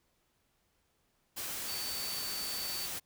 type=tone in noise; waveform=sine; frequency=4540 Hz; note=C#8; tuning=41 cents sharp; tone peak=-39 dBFS; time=1.67-2.87 s; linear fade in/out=20 ms; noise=white; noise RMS=-39 dBFS; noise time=1.36-3 s; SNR=-3 dB; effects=pink hiss -75 dBFS RMS until 3.05 s